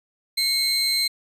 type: tone pair together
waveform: 40% pulse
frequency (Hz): 2183 / 4121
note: C#7 / C8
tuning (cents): -27 / -27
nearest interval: major seventh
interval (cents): 1100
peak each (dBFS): -27 / -19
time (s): 0.37-1.08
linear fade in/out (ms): 10
effects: resampled to 32000 Hz